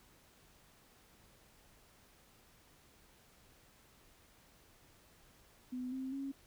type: tone with pitch steps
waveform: sine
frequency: 251.7 / 262.5 / 273.8 Hz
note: B3 / C4 / C#4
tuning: +33 / +6 / -21 cents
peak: -38 dBFS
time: 5.72-6.32 s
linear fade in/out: 10 ms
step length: 200 ms
effects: pink hiss -65 dBFS RMS until 6.46 s